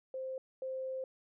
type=tone pair in turn; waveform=sine; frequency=523.3 / 523.3 Hz; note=C5 / C5; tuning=0 / 0 cents; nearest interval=unison; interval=0 cents; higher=neither; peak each=-37 / -36 dBFS; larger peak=second; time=0.14-0.38 / 0.62-1.04 s; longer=second; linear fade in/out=2 ms; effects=none